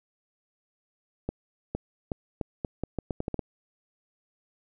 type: accelerating click train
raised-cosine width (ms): 2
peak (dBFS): -16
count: 12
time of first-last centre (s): 1.29-3.392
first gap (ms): 460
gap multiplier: 0.8
effects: none